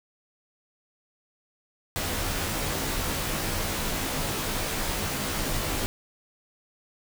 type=noise with comb filter; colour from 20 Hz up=pink; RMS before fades=-29 dBFS; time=1.96-5.86 s; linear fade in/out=0 ms; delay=17 ms; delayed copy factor=-0.75; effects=none